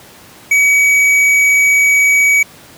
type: tone with tanh clipping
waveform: triangle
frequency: 2269 Hz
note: C#7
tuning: 40 cents sharp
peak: -9 dBFS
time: 0.51-2.43 s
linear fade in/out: 5 ms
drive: 14 dB
effects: pink hiss -39 dBFS RMS until 2.77 s + high-pass 100 Hz 12 dB/octave